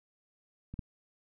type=clicks; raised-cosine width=5 ms; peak=-29 / -24 dBFS; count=2; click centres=0.74 / 0.792 s; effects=none